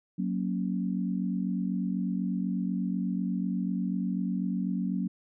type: chord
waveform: sine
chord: F# major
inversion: none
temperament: equal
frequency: 185 / 233.1 / 277.2 Hz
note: F#3 / A#3 / C#4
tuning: 0 / 0 / 0 cents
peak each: -29 / -33 / -35 dBFS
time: 0.18-5.08 s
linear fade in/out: 10 ms
effects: none